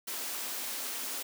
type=high-pass noise; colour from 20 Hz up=white; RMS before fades=-37 dBFS; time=0.07-1.23 s; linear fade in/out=10 ms; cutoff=210 Hz; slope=96 dB/octave; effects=none